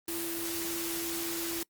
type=tone in noise; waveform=sine; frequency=336.2 Hz; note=E4; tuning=34 cents sharp; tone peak=-36 dBFS; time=0.08-1.63 s; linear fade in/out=2 ms; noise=white; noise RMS=-36 dBFS; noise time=0.08-1.63 s; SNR=-3 dB; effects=noise-tail reverb RT60 0.1 s tail -23 dB re dry + Opus 32 kbps